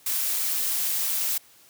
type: noise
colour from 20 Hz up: blue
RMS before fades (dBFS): -26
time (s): 0.06-1.38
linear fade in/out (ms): 5
effects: white hiss -55 dBFS RMS until 1.69 s + high-pass 80 Hz 12 dB/octave